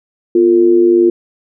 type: tone with amplitude modulation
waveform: sine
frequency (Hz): 349.2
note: F4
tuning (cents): 0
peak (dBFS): -3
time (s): 0.35-1.1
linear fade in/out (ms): 5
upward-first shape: sine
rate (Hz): 102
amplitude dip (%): 65
effects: none